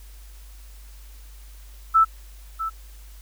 sine tone with echo, 1318.5 Hz, E6, in tune, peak -12 dBFS, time 1.94-2.05 s, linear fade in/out 20 ms, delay 650 ms, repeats 1, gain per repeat -12 dB, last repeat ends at 2.7 s, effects added 50 Hz sine -41 dBFS peak until 3.21 s + white hiss -53 dBFS RMS until 3.21 s

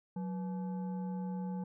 sine tone with frequency modulation, 183.7 Hz, F#3, 12 cents flat, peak -35 dBFS, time 0.16-1.64 s, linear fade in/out 5 ms, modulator 674 Hz, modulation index 0.44, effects none

